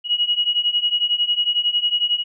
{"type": "beating tone pair", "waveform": "sine", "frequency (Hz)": [2897, 2908], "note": ["F#7", "F#7"], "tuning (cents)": [-37, -31], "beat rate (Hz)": 11, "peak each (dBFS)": [-21, -19], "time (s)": [0.04, 2.24], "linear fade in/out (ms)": 50, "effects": []}